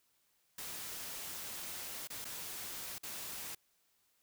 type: noise with dropouts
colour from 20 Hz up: white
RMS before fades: -44 dBFS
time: 0.58-3.55 s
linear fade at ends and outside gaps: 5 ms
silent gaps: 2.074-2.101 / 2.245-2.251 / 2.983-3.032 s
effects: white hiss -75 dBFS RMS until 4.22 s